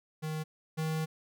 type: tone pair in turn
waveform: square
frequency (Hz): 156 / 158.09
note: D#3 / D#3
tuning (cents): +5 / +28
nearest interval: unison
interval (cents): 23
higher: second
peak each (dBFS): -34 / -31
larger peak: second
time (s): 0.22-0.44 / 0.77-1.06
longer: second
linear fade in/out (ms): 20
effects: none